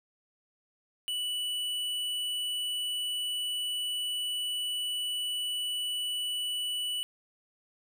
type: tone with tanh clipping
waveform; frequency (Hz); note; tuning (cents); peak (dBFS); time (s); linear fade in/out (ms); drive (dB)
sine; 2960; F#7; 0; -32; 1.08-7.03; 0; 13
effects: none